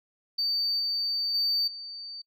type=tone with level steps; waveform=sine; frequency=4597 Hz; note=D8; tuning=38 cents flat; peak=-23 / -25 / -21 / -37 dBFS; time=0.38-2.22 s; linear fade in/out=10 ms; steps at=0.79 / 1.34 / 1.67 s; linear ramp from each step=10 ms; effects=noise-tail reverb RT60 0.1 s tail -26 dB re dry + tanh soft clip ceiling -22 dBFS